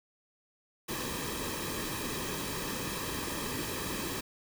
pink noise with comb filter, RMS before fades -36 dBFS, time 0.88-4.21 s, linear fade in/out 10 ms, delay 1.4 ms, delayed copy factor -0.65, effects none

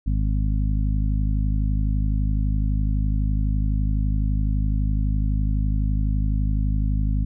harmonic tone, 51.91 Hz, G#1, in tune, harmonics 1 / 2 / 3 / 4 / 5, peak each -20 / -26 / -30 / -32 / -34 dBFS, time 0.06-7.25 s, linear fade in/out 10 ms, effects none

